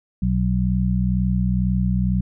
harmonic tone, 62.1 Hz, B1, 10 cents sharp, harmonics 1 / 2 / 3, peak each -22 / -23 / -20 dBFS, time 0.22-2.21 s, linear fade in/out 5 ms, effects none

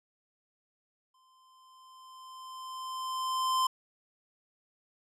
square tone with exponential growth, 1037 Hz, C6, 16 cents flat, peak -25 dBFS, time 1.14-3.67 s, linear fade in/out 5 ms, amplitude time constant 550 ms, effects low-pass 11000 Hz 12 dB/octave

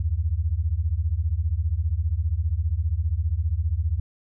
sine beating tone pair, 73.42 / 88.42 Hz, D2 / F2, 0 / +22 cents, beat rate 15 Hz, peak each -24 dBFS, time 0-4 s, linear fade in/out 5 ms, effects none

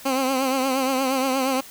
15% pulse tone with vibrato, 264.2 Hz, C4, 17 cents sharp, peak -14 dBFS, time 0.05-1.61 s, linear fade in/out 10 ms, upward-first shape triangle, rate 8.5 Hz, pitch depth 71 cents each way, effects white hiss -43 dBFS RMS until 1.7 s

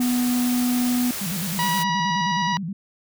triangle tone, 246.8 Hz, B3, 1 cent flat, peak -17 dBFS, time 0-1.11 s, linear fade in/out 2 ms
white noise, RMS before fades -30 dBFS, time 0-1.84 s, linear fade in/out 20 ms
sine tone with vibrato, 180 Hz, F#3, 47 cents flat, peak -26 dBFS, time 1.21-2.73 s, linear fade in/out 5 ms, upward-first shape square, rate 9.5 Hz, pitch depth 160 cents each way
harmonic tone, 967 Hz, B5, 37 cents flat, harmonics 1 / 2 / 3 / 4 / 5 / 6, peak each -22 / -28 / -32 / -34 / -36 / -38 dBFS, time 1.59-2.57 s, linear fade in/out 0 ms
effects none

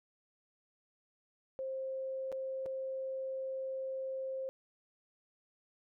sine tone with dropouts, 529 Hz, C5, 19 cents sharp, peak -36 dBFS, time 1.59-4.49 s, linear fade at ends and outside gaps 0 ms, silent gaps 2.318-2.325 / 2.658-2.662 s, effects none

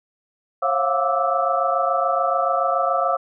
sine tone cluster, 542 / 690 / 717 / 1173 / 1313 Hz, C#5 / F5 / F5 / D6 / E6, -39 / -21 / +45 / -2 / -7 cents, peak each -24 dBFS, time 0.62-3.17 s, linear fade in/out 10 ms, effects none

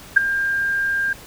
sine tone with ADSR envelope, 1600 Hz, G6, 35 cents sharp, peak -4 dBFS, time 0.16-1.13 s, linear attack 13 ms, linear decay 8 ms, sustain -14 dB, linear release 3 ms, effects pink hiss -41 dBFS RMS until 1.26 s

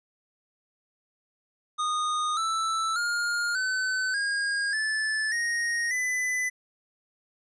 square tone with pitch steps, 1233 / 1321.5 / 1416.3 / 1518 / 1627 / 1743.7 / 1868.9 / 2003 Hz, D#6 / E6 / F6 / F#6 / G#6 / A6 / A#6 / B6, -16 / +4 / +24 / +44 / -36 / -16 / +4 / +24 cents, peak -26 dBFS, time 1.78-6.5 s, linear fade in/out 20 ms, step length 590 ms, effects resampled to 22050 Hz

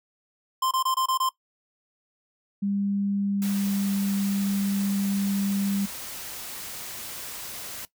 square tone bursts, 1045 Hz, C6, 2 cents flat, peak -23 dBFS, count 6, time 0.62-1.291 s, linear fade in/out 5 ms, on 91 ms, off 25 ms
sine tone with pitch glide, 200 to 198.5 Hz, G3 to G3, +35 to +22 cents, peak -23 dBFS, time 2.62-5.86 s, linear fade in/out 10 ms, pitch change -13 cents, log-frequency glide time 3.18-3.89 s
white noise, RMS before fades -37 dBFS, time 3.42-7.85 s, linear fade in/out 0 ms
effects noise-tail reverb RT60 0.1 s tail -18 dB re dry

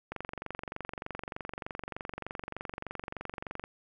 click train, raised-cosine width 0.5 ms, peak -22 dBFS, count 83, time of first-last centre 0.12-3.639 s, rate 23.3 Hz, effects none

